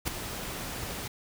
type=noise with ADSR envelope; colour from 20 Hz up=pink; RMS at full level=-27 dBFS; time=0.05-1.08 s; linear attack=28 ms; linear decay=5 ms; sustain=-10 dB; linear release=6 ms; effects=none